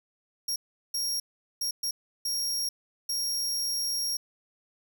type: tone bursts at uneven times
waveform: sawtooth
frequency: 5588 Hz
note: F8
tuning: in tune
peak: -25 dBFS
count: 6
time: 0.48-0.56 / 0.94-1.2 / 1.61-1.71 / 1.83-1.91 / 2.25-2.69 / 3.09-4.17 s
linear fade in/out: 5 ms
effects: none